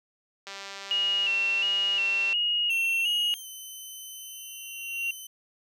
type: click train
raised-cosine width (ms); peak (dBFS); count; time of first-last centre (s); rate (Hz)
0.2; -22; 367; 0.47-2.328; 197
type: tone with vibrato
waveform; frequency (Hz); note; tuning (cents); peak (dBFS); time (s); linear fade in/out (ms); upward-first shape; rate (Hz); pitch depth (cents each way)
sine; 2794; F7; 0; -23; 0.91-3.34; 0; square; 1.4; 51
type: tone with pitch glide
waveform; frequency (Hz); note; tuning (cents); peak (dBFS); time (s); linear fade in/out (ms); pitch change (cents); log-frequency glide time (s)
10% pulse; 3185 to 3050; G7 to G7; +27 to -48; -32; 2.7-5.27; 5; -75; 3.36-3.46
type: tone with exponential growth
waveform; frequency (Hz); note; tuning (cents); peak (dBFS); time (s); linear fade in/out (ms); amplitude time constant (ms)
sine; 2757; F7; -23; -25; 4.14-5.11; 5; 210
effects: high-pass 400 Hz 12 dB/octave